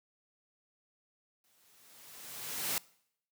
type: noise with exponential growth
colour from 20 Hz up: white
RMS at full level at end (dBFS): -32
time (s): 1.44-2.78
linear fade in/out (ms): 1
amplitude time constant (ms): 290
effects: noise-tail reverb RT60 0.7 s tail -23 dB re dry + high-pass 100 Hz 12 dB/octave